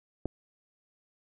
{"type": "clicks", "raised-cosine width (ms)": 2, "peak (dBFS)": [-18, -30], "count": 2, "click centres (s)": [0.256, 0.259], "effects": []}